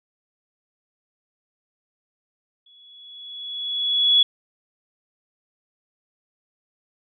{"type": "tone with exponential growth", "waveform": "sine", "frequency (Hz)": 3382, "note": "G#7", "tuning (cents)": 31, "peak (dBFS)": -11, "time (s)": [2.66, 4.23], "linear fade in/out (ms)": 5, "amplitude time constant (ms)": 340, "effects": []}